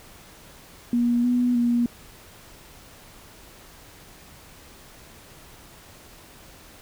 sine tone with pitch steps, 239.3 / 245.5 / 238.8 Hz, A#3 / B3 / A#3, +46 / -10 / +42 cents, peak -18 dBFS, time 0.93-1.86 s, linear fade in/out 2 ms, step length 310 ms, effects pink hiss -48 dBFS RMS until 6.81 s

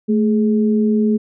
sine tone pair together, 218.4 / 417.6 Hz, A3 / G#4, -13 / +10 cents, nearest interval major seventh, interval 1123 cents, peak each -13 / -20 dBFS, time 0.08-1.18 s, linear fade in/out 20 ms, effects none

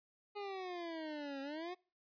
25% pulse exponential two-way sweep, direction down then up, 415.3 to 270 to 372 Hz, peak -38 dBFS, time 0.35-1.75 s, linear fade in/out 20 ms, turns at 1.41 s, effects noise-tail reverb RT60 0.4 s tail -26 dB re dry + resampled to 11025 Hz

